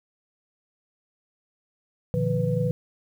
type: tone cluster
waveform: sine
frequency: 118.4 / 148.4 / 171.5 / 495.1 Hz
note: A#2 / D3 / F3 / B4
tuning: +27 / +18 / -31 / +4 cents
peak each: -27 dBFS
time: 2.14-2.71 s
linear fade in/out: 0 ms
effects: 9-bit